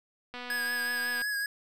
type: click train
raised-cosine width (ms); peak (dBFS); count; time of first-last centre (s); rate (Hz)
0.3; -25; 217; 0.34-1.218; 246
type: tone with vibrato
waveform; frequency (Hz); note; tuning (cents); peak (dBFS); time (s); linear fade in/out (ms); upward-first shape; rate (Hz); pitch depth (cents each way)
square; 1661.2; G#6; 0; -30; 0.5-1.46; 2; triangle; 5.4; 39
effects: none